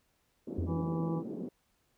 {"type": "band-pass noise", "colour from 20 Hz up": "white", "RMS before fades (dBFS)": -40, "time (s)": [0.47, 1.49], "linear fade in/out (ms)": 5, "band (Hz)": [190, 360], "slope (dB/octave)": 24}
{"type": "tone with exponential decay", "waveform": "sine", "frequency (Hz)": 87.31, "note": "F2", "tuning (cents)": 0, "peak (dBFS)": -29, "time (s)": [0.58, 1.23], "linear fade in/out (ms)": 5, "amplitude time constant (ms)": 140}
{"type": "harmonic tone", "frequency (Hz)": 164.81, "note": "E3", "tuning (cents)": 0, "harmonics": [1, 2, 3, 5, 6, 7], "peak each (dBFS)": [-32, -38, -42, -46, -48, -49], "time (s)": [0.66, 1.23], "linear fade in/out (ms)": 50}
{"effects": ["pink hiss -74 dBFS RMS until 1.97 s"]}